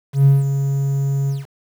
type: tone with ADSR envelope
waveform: triangle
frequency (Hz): 138.3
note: C#3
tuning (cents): -4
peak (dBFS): -4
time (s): 0.13-1.46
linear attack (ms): 130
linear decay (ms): 170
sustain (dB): -10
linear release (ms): 170
effects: tanh soft clip ceiling -3 dBFS + 7-bit